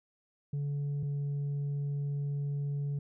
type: tone pair in turn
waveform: sine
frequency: 143.3 / 142.74 Hz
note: D3 / D3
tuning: -42 / -49 cents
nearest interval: unison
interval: 7 cents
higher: first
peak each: -28 dBFS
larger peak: neither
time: 0.53-1.03 / 1.03-2.99 s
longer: second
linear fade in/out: 5 ms
effects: tanh soft clip ceiling -30 dBFS